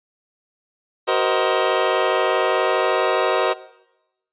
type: chord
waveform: 25% pulse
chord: C half-diminished seventh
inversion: second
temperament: just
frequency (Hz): 376.7 / 470.9 / 523.3 / 627.9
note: Gb4 / Bb4 / C5 / Eb5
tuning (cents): +31 / +18 / 0 / +16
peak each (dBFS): -19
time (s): 1.07-3.54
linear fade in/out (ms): 20
effects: noise-tail reverb RT60 0.9 s tail -18 dB re dry + resampled to 8000 Hz